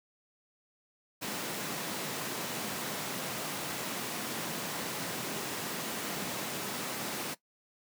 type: high-pass noise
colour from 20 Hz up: pink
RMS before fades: -37 dBFS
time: 1.21-7.35 s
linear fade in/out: 20 ms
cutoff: 150 Hz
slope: 24 dB/octave
effects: noise-tail reverb RT60 0.1 s tail -17 dB re dry